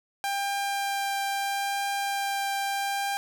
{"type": "tone with vibrato", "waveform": "sawtooth", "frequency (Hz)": 795, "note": "G5", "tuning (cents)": 24, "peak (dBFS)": -23, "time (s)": [0.24, 3.17], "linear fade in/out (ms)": 0, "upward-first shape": "triangle", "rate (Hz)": 0.76, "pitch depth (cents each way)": 8, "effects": []}